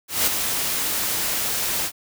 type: noise with ADSR envelope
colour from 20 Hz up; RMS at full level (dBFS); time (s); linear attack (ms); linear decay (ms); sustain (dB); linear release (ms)
white; -18; 0.08-1.92; 190; 12; -6; 71
effects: none